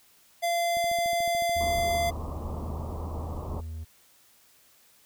square tone, 687 Hz, F5, 29 cents flat, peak -25 dBFS, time 0.42-2.11 s, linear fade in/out 20 ms
click train, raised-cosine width 3 ms, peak -32 dBFS, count 18, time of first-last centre 0.77-2.002 s, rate 13.8 Hz
triangle tone with pitch glide, 77.78 to 80.15 Hz, D#2 to E2, 0 to -48 cents, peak -32 dBFS, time 1.55-3.85 s, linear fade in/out 20 ms, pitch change +52 cents, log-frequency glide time 2.53-3.28 s
pink low-pass noise, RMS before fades -37 dBFS, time 1.6-3.61 s, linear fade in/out 10 ms, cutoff 1200 Hz, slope 96 dB/octave
effects white hiss -60 dBFS RMS until 5.05 s

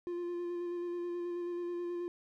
triangle tone with vibrato, 349.2 Hz, F4, in tune, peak -33 dBFS, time 0.07-2.08 s, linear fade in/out 0 ms, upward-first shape square, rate 9.3 Hz, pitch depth 13 cents each way, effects none

